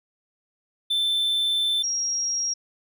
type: tone pair in turn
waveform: triangle / sine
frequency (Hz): 3539 / 5618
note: A7 / F8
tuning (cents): +9 / +9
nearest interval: minor sixth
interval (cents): 800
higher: second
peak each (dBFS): -19 / -23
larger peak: first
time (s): 0.9-1.83 / 1.83-2.54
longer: first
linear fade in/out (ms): 10
effects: none